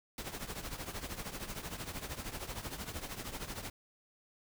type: noise with tremolo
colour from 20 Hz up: pink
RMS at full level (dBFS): -39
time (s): 0.18-3.7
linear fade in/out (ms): 2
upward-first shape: triangle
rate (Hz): 13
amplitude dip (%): 80
effects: none